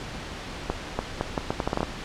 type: accelerating click train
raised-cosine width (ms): 1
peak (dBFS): -10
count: 11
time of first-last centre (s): 0.7-1.831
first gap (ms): 290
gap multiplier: 0.76
effects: pink hiss -36 dBFS RMS until 2.04 s + low-pass 5000 Hz 12 dB/octave